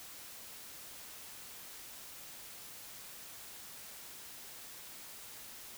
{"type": "silence", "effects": ["white hiss -50 dBFS RMS until 5.77 s"]}